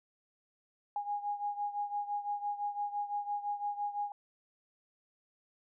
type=beating tone pair; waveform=sine; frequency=820 / 825.9 Hz; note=G#5 / G#5; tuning=-22 / -10 cents; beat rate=5.9 Hz; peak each=-35 / -39 dBFS; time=0.96-4.12 s; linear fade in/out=2 ms; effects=none